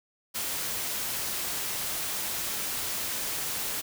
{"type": "noise", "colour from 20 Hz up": "white", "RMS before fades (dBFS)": -32, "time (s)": [0.34, 3.82], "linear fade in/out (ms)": 20, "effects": []}